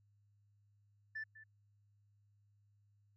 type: tone with echo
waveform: sine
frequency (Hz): 1760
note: A6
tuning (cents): 0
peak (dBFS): -39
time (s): 1.15-1.24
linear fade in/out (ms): 10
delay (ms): 200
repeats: 1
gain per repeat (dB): -15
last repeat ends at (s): 1.44
effects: tanh soft clip ceiling -38 dBFS + added 102 Hz sine -69 dBFS peak until 3.16 s